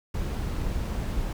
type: noise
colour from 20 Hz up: brown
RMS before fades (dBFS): -29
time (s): 0.14-1.33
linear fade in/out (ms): 5
effects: none